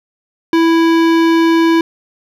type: tone with hard clipping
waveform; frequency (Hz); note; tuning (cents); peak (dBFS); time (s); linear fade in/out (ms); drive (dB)
sine; 330; E4; +2; -10; 0.53-1.81; 2; 18
effects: none